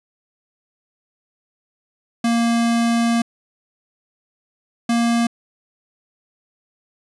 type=tone pair in turn; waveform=square; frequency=233 / 234 Hz; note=A#3 / A#3; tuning=-1 / +7 cents; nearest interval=unison; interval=8 cents; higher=second; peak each=-16 dBFS; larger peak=neither; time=2.24-3.22 / 4.89-5.27 s; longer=first; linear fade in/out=5 ms; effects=resampled to 24000 Hz